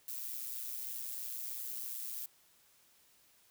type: noise with amplitude modulation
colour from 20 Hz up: violet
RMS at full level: -39 dBFS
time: 0.08-2.26 s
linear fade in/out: 2 ms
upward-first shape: sine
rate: 123 Hz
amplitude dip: 60%
effects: white hiss -67 dBFS RMS until 3.5 s